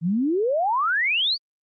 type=exponential sweep; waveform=sine; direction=up; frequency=155.56 to 4715 Hz; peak=-19 dBFS; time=0.01-1.38 s; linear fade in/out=50 ms; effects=Opus 24 kbps